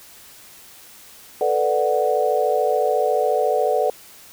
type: chord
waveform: sine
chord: B minor seventh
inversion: third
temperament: equal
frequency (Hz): 440 / 493.9 / 587.3 / 740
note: A4 / B4 / D5 / F#5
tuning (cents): 0 / 0 / 0 / 0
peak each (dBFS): -22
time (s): 1.41-3.9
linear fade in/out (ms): 2
effects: white hiss -45 dBFS RMS until 4.32 s